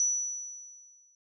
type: tone with exponential decay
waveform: sine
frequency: 5920 Hz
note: F#8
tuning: in tune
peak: -22 dBFS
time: 0-1.15 s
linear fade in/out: 1 ms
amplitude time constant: 250 ms
effects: none